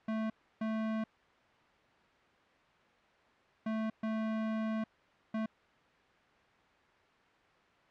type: tone bursts at uneven times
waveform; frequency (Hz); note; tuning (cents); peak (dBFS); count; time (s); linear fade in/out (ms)
square; 220; A3; 0; -33; 5; 0.08-0.3 / 0.61-1.04 / 3.66-3.9 / 4.03-4.84 / 5.34-5.46; 5
effects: white hiss -64 dBFS RMS until 7.9 s + low-pass 2000 Hz 12 dB/octave